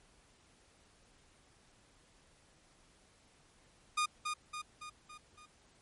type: tone with echo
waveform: sawtooth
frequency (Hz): 1223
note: D#6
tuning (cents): -30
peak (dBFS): -26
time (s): 3.97-4.06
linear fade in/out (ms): 10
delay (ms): 280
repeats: 5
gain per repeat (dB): -5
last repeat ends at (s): 5.46
effects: pink hiss -66 dBFS RMS until 5.81 s + MP3 48 kbps